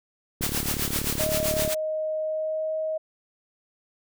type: noise with tremolo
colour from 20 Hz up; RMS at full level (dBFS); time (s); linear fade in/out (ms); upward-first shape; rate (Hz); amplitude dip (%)
white; -26; 0.41-1.75; 20; sine; 7.7; 70
type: click train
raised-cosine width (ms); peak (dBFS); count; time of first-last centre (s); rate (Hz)
3; -18; 47; 0.41-1.677; 36.3
type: tone with pitch glide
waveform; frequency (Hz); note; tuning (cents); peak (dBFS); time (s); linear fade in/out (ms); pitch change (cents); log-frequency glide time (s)
sine; 624 to 630.2; D#5 to D#5; +5 to +22; -25; 1.19-2.98; 10; +17; 2.2-2.76
effects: none